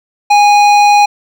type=tone with hard clipping; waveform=sine; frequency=824 Hz; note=G#5; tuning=14 cents flat; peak=-6 dBFS; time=0.3-1.06 s; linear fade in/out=10 ms; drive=13 dB; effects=none